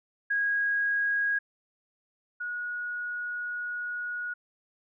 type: tone pair in turn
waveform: sine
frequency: 1644 / 1452.8 Hz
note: G#6 / F#6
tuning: -18 / -32 cents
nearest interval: major second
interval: 214 cents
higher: first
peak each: -24 / -31 dBFS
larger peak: first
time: 0.3-1.39 / 2.4-4.34 s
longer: second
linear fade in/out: 10 ms
effects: none